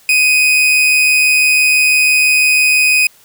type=tone with amplitude modulation; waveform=40% pulse; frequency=2500 Hz; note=D#7; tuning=8 cents sharp; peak=-6 dBFS; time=0.09-3.07 s; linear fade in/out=2 ms; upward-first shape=sine; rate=146 Hz; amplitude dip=35%; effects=white hiss -47 dBFS RMS until 3.24 s